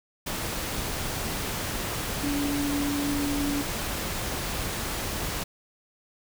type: tone in noise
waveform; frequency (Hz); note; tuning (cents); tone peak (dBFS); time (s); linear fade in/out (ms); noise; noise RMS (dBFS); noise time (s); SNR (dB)
sine; 286.4; D4; -43; -26; 2.23-3.62; 10; pink; -31; 0.26-5.44; +2
effects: none